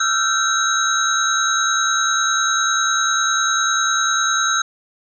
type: tone cluster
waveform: sine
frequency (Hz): 1319 / 1389 / 1549 / 3850 / 6450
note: E6 / F6 / G6 / B7 / G8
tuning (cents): +1 / -10 / -21 / -45 / +48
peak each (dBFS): -22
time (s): 0-4.62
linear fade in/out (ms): 5
effects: none